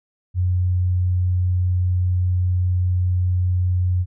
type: tone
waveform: sine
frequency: 90.5 Hz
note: F#2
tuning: 38 cents flat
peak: -16 dBFS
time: 0.34-4.06 s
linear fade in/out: 50 ms
effects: none